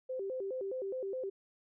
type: tone with vibrato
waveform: sine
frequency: 448.7 Hz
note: A4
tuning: 34 cents sharp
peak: -35 dBFS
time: 0.09-1.3 s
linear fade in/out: 10 ms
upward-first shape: square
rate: 4.8 Hz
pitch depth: 240 cents each way
effects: none